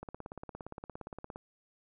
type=click train; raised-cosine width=1 ms; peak=-28 dBFS; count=24; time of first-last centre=0.03-1.359 s; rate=17.3 Hz; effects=none